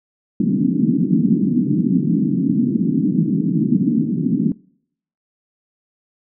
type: band-pass noise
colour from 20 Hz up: white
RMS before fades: -17 dBFS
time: 0.4-4.52 s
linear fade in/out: 2 ms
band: 150 to 290 Hz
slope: 48 dB/octave
effects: noise-tail reverb RT60 0.7 s tail -26 dB re dry